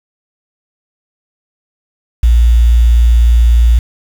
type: tone with quantisation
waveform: sine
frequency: 58.27 Hz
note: A#1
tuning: in tune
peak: -4 dBFS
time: 2.23-3.79 s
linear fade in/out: 5 ms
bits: 5
effects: none